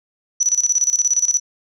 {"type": "tone with tremolo", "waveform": "sine", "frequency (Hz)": 5920, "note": "F#8", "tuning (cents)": 0, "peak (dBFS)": -12, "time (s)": [0.4, 1.4], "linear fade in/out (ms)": 10, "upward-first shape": "square", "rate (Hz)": 17, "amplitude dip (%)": 80, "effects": []}